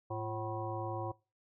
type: harmonic tone with a mistuned harmonic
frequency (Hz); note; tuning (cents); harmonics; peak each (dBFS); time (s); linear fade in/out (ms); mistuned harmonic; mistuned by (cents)
108.3; A2; -27; 1 / 3 / 5 / 7 / 9 / 10; -40 / -42 / -42 / -43 / -44 / -49; 0.1-1.12; 10; 3; +110
effects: noise-tail reverb RT60 0.3 s tail -22 dB re dry